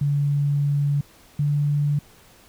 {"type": "tone pair in turn", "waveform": "sine", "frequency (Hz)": [143.4, 145.74], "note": ["D3", "D3"], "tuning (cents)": [-41, -13], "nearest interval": "unison", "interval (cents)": 28, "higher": "second", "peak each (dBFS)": -18, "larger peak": "neither", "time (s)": [[0.01, 1.01], [1.39, 1.99]], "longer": "first", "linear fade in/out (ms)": 5, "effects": ["pink hiss -52 dBFS RMS until 2.48 s"]}